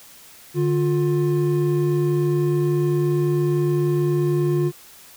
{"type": "tone pair together", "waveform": "triangle", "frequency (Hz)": [147.8, 353.8], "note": ["D3", "F4"], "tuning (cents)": [11, 23], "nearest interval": "octave + minor third", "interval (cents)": 1512, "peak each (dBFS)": -18, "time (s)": [0.54, 4.72], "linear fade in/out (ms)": 50, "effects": ["white hiss -46 dBFS RMS until 5.16 s"]}